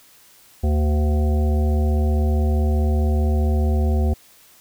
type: harmonic tone with a mistuned harmonic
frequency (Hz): 75.4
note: D2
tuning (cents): +46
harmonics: 1 / 3 / 5 / 7 / 9 / 10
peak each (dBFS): -16 / -26 / -30 / -33 / -35 / -36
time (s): 0.63-4.14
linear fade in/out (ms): 10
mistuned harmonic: 7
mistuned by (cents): -50
effects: white hiss -51 dBFS RMS until 4.6 s